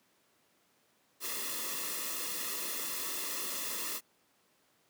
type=noise with comb filter; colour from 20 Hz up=white; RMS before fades=-37 dBFS; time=1.2-4.01 s; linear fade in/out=50 ms; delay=1.3 ms; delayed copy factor=-0.75; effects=pink hiss -70 dBFS RMS until 4.89 s + high-pass 200 Hz 12 dB/octave